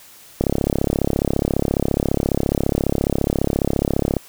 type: click train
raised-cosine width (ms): 2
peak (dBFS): -4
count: 131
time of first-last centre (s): 0.41-4.167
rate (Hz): 34.6
effects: white hiss -45 dBFS RMS until 4.28 s